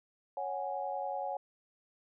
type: chord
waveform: sine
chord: C# suspended fourth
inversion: none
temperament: equal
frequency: 554.4 / 740 / 830.6 Hz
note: C#5 / F#5 / G#5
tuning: 0 / 0 / 0 cents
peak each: -39 / -38 / -38 dBFS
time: 0.37-1.37 s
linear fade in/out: 2 ms
effects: none